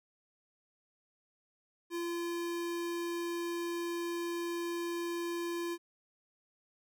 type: tone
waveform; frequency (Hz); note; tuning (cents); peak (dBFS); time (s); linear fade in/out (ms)
square; 342.7; F4; -33; -35; 1.9-5.78; 50
effects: none